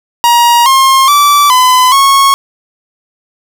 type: tone with pitch steps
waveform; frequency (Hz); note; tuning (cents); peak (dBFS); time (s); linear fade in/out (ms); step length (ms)
45% pulse; 949 / 1068 / 1160 / 1011 / 1098; A#5 / C6 / D6 / B5 / C#6; +31 / +35 / -22 / +40 / -17; -4; 0.24-2.34; 0; 420
effects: none